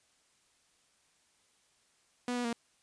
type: tone with pitch steps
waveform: sawtooth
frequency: 245.6 / 243.8 / 233.8 Hz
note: B3 / B3 / A#3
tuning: -9 / -22 / +5 cents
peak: -28 dBFS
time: 2.28-2.529 s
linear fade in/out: 2 ms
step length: 83 ms
effects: white hiss -70 dBFS RMS until 2.82 s + resampled to 22050 Hz